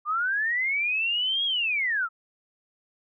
sine linear two-way sweep, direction up then down, 1174 to 3322 to 1272 Hz, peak -23 dBFS, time 0.05-2.09 s, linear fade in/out 50 ms, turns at 1.45 s, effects none

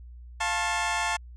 20% pulse chord, F augmented, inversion none, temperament equal with one note detuned, 698.5 / 880 / 1080.9 Hz, F5 / A5 / C#6, 0 / 0 / -44 cents, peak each -27 / -23 / -27 dBFS, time 0.4-1.17 s, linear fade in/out 10 ms, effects added 60 Hz sine -42 dBFS peak until 1.36 s + resampled to 22050 Hz

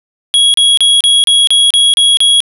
square tone bursts, 3322 Hz, G#7, in tune, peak -6 dBFS, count 9, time 0.34-2.404 s, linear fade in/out 0 ms, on 200 ms, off 33 ms, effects resampled to 32000 Hz + 7-bit

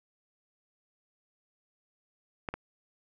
clicks, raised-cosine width 0.5 ms, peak -18 / -20 dBFS, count 2, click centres 2.488 / 2.54 s, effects none

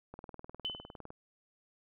click train, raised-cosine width 1 ms, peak -32 dBFS, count 20, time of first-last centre 0.14-1.104 s, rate 19.7 Hz
sine tone with exponential decay, 3029 Hz, F#7, 40 cents sharp, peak -31 dBFS, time 0.65-0.96 s, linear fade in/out 0 ms, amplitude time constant 67 ms
effects none

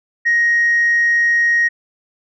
sine tone, 1877 Hz, A#6, 11 cents sharp, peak -10 dBFS, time 0.25-1.69 s, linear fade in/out 20 ms, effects tanh soft clip ceiling -8 dBFS

